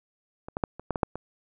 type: clicks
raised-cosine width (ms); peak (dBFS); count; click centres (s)
1; -24 / -16 / -10 / -25 / -13 / -15 / -7 / -20; 8; 0.485 / 0.569 / 0.638 / 0.796 / 0.907 / 0.958 / 1.032 / 1.156
effects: none